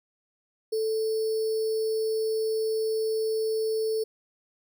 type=tone with sample-and-hold; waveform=sine; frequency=440 Hz; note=A4; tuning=in tune; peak=-24 dBFS; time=0.72-4.04 s; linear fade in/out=10 ms; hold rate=4900 Hz; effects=none